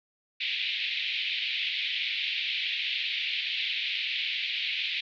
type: band-pass noise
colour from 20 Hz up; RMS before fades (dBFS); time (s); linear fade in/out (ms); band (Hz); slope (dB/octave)
pink; -31; 0.4-5.01; 10; 2200 to 3900; 48
effects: none